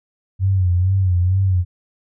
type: tone with vibrato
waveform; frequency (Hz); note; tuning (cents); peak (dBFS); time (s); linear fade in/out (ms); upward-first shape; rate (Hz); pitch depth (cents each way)
sine; 92.5; F#2; 0; -13; 0.39-1.65; 50; sine; 2.2; 82
effects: none